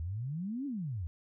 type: exponential two-way sweep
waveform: sine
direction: up then down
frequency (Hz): 76.8 to 293.7 to 76.8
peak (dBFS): -34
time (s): 0-1.07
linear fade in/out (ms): 0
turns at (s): 0.66
effects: none